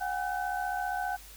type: tone cluster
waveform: sine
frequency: 730 / 805 / 1518 Hz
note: F#5 / G5 / F#6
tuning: -24 / +46 / +44 cents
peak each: -33 / -34 / -36 dBFS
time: 0-1.17 s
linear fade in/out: 20 ms
effects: added 50 Hz sine -51 dBFS peak until 1.36 s + white hiss -51 dBFS RMS until 1.36 s